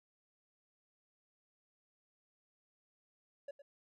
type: tone with echo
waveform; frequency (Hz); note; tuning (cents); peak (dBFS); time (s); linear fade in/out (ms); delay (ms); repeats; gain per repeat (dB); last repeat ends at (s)
triangle; 565; C#5; +33; -40; 3.48-3.51; 5; 110; 1; -12; 3.62
effects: none